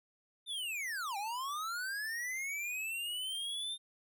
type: linear two-way sweep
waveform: square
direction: down then up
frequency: 3634 to 778 to 3634 Hz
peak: -37 dBFS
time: 0.46-3.78 s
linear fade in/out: 50 ms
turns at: 1.17 s
effects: none